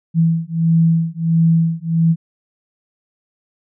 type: beating tone pair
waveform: sine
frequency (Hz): 163.9 / 165.4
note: E3 / E3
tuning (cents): -10 / +6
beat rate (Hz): 1.5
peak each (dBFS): -15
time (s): 0.14-2.16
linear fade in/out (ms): 50
effects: none